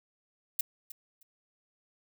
violet noise with echo, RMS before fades -28 dBFS, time 0.59-0.61 s, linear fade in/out 5 ms, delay 310 ms, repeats 2, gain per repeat -15 dB, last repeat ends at 1.23 s, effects none

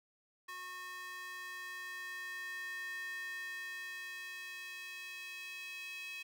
square tone with high-pass filter sweep, 364.4 Hz, F#4, 26 cents flat, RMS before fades -45 dBFS, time 0.48-6.23 s, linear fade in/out 10 ms, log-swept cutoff 1400 to 2500 Hz, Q 5.2, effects none

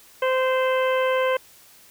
harmonic tone with a mistuned harmonic, 518 Hz, C5, 17 cents flat, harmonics 1 / 2 / 3 / 4 / 5 / 6, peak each -20 / -26 / -30 / -32 / -34 / -36 dBFS, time 0.22-1.37 s, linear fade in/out 5 ms, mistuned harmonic 5, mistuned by +21 cents, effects white hiss -51 dBFS RMS until 1.9 s

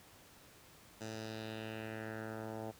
10% pulse tone with low-pass filter sweep, 110 Hz, A2, in tune, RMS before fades -44 dBFS, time 1-2.72 s, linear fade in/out 20 ms, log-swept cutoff 6900 to 820 Hz, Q 2.2, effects pink hiss -60 dBFS RMS until 2.79 s + high-pass 60 Hz 12 dB/octave

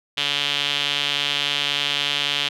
sawtooth tone with band-pass filter, 143.6 Hz, D3, 39 cents flat, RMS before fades -23 dBFS, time 0.17-2.49 s, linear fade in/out 10 ms, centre 3200 Hz, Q 4.3, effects none

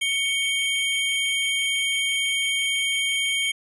square tone pair together, 2232 / 3162 Hz, C#7 / G7, +11 / +14 cents, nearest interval tritone, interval 603 cents, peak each -25 dBFS, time 0.01-3.52 s, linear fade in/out 10 ms, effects resampled to 24000 Hz

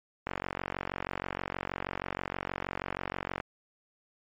click train, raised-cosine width 0.5 ms, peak -17 dBFS, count 146, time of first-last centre 0.27-3.402 s, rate 46.3 Hz, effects MP3 48 kbps

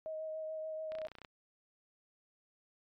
sine tone with vibrato, 630 Hz, D#5, 21 cents sharp, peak -38 dBFS, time 0.06-1.07 s, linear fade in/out 0 ms, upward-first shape triangle, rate 6.9 Hz, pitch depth 17 cents each way
clicks, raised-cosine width 0.3 ms, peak -33 dBFS, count 11, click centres 0.92 / 0.952 / 0.986 / 1.017 / 1.051 / 1.084 / 1.117 / 1.153 / 1.185 / 1.217 / 1.248 s
effects MP3 96 kbps

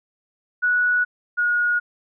sine tone pair in turn, 1469 / 1443.8 Hz, F#6 / F#6, -13 / -43 cents, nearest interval unison, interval 30 cents, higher first, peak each -16 / -17 dBFS, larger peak first, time 0.62-1.05 / 1.37-1.8 s, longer neither, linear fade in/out 20 ms, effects none

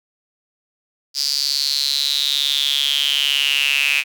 sawtooth tone with high-pass filter sweep, 141.1 Hz, C#3, 31 cents sharp, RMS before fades -19 dBFS, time 1.14-4.04 s, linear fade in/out 50 ms, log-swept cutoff 4900 to 2500 Hz, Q 9.3, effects none

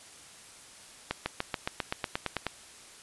accelerating click train, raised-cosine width 0.3 ms, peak -13 dBFS, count 12, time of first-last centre 1.11-2.467 s, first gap 150 ms, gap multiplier 0.96, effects white hiss -51 dBFS RMS until 3.02 s + resampled to 24000 Hz

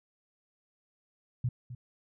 sine tone with echo, 123.3 Hz, B2, 2 cents flat, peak -26 dBFS, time 1.44-1.49 s, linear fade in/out 5 ms, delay 260 ms, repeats 1, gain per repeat -13 dB, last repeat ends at 1.75 s, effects none

